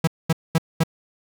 45% pulse tone bursts, 162.4 Hz, E3, 26 cents flat, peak -15 dBFS, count 4, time 0.04-0.836 s, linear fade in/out 5 ms, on 34 ms, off 220 ms, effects none

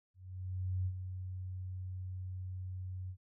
sine tone with ADSR envelope, 92.5 Hz, F#2, in tune, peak -31 dBFS, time 0.14-3.17 s, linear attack 720 ms, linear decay 63 ms, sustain -8 dB, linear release 72 ms, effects none

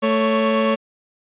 30% pulse tone pair together, 221 / 557 Hz, A3 / C#5, +8 / +8 cents, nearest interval octave + major third, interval 1600 cents, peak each -16 dBFS, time 0.02-0.76 s, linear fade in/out 20 ms, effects resampled to 8000 Hz

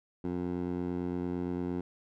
15% pulse tone with band-pass filter, 88.8 Hz, F2, 29 cents sharp, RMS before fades -34 dBFS, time 0.24-1.81 s, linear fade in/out 5 ms, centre 310 Hz, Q 1.1, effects none

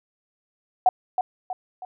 sine tone with echo, 740 Hz, F#5, in tune, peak -12 dBFS, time 0.86-0.89 s, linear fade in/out 2 ms, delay 320 ms, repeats 3, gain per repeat -7 dB, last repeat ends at 1.85 s, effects none

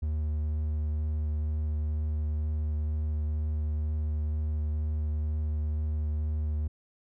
triangle tone with vibrato, 76.2 Hz, D#2, 36 cents flat, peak -25 dBFS, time 0.02-6.68 s, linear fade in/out 10 ms, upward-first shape triangle, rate 2.1 Hz, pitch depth 14 cents each way, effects none

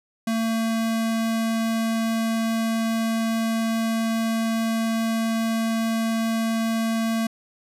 square tone, 225.6 Hz, A3, 44 cents sharp, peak -22 dBFS, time 0.27-7.27 s, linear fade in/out 5 ms, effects resampled to 32000 Hz

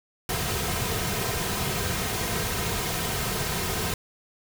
pink noise with comb filter, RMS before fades -28 dBFS, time 0.29-3.94 s, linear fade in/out 2 ms, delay 3.5 ms, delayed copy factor -0.6, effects none

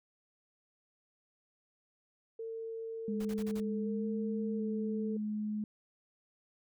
sine tone with vibrato, 446 Hz, A4, 23 cents sharp, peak -38 dBFS, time 2.39-5.17 s, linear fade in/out 5 ms, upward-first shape square, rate 0.68 Hz, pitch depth 21 cents each way
sine tone with pitch glide, 207.7 to 211.9 Hz, G#3 to G#3, 0 to +35 cents, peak -33 dBFS, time 3.08-5.64 s, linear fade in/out 2 ms, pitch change +35 cents, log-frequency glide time 3.97-4.05 s
pink noise bursts, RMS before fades -49 dBFS, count 5, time 3.2-3.603 s, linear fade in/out 5 ms, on 51 ms, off 37 ms
effects none

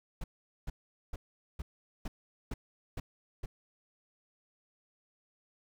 brown noise bursts, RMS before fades -37 dBFS, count 8, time 0.21-3.46 s, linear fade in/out 5 ms, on 30 ms, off 430 ms, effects none

